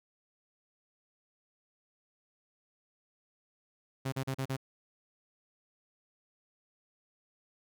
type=tone bursts; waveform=sawtooth; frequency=133.5 Hz; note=C3; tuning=35 cents sharp; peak=-28 dBFS; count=5; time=4.05-4.567 s; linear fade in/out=10 ms; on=73 ms; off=38 ms; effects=none